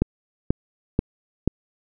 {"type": "click train", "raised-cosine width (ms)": 3, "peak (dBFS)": -5, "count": 4, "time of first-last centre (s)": [0.02, 1.476], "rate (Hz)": 2.06, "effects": []}